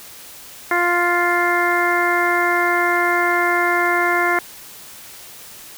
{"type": "harmonic tone", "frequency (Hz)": 350, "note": "F4", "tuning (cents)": 4, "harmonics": [1, 2, 3, 4, 5, 6], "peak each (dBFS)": [-22, -22, -22, -22, -22, -22], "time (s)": [0.71, 4.39], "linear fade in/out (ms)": 2, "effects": ["white hiss -39 dBFS RMS until 5.77 s"]}